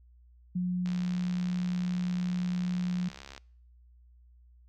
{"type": "tone", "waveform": "sine", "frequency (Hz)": 180, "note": "F#3", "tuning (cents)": -47, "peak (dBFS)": -27, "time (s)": [0.55, 3.09], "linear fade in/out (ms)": 10}
{"type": "click train", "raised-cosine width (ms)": 0.2, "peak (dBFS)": -27, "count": 174, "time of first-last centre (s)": [0.86, 3.378], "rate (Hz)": 68.7}
{"effects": ["noise-tail reverb RT60 0.6 s tail -26 dB re dry", "added 60 Hz sine -55 dBFS peak until 4.68 s"]}